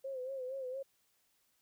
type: tone with vibrato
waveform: sine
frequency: 523.3 Hz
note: C5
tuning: in tune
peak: -38 dBFS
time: 0.04-0.83 s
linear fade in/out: 10 ms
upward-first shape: sine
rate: 4.3 Hz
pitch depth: 72 cents each way
effects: white hiss -75 dBFS RMS until 1.61 s